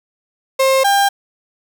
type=tone pair in turn; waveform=35% pulse; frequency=532 / 798.6 Hz; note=C5 / G5; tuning=+29 / +32 cents; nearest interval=perfect fifth; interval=703 cents; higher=second; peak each=-9 dBFS; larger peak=neither; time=0.59-0.84 / 0.84-1.09 s; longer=neither; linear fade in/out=10 ms; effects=none